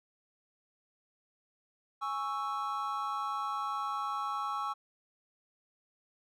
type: chord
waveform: triangle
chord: C# minor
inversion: second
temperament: equal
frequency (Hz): 830.6 / 1108.7 / 1318.5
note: G#5 / C#6 / E6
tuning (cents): 0 / 0 / 0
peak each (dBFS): -37 / -34 / -35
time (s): 2.01-4.74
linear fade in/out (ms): 20
effects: none